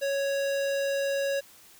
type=tone with notch filter; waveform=square; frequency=554.4 Hz; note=C#5; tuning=in tune; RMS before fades=-28 dBFS; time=0.01-1.41 s; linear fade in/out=20 ms; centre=11000 Hz; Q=1.5; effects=white hiss -54 dBFS RMS until 1.79 s